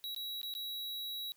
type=tone with dropouts; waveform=square; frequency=3880 Hz; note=B7; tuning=31 cents flat; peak=-39 dBFS; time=0.04-1.32 s; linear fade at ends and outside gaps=0 ms; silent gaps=0.147-0.163 / 0.415-0.431 / 0.539-0.551 s; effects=white hiss -70 dBFS RMS until 1.36 s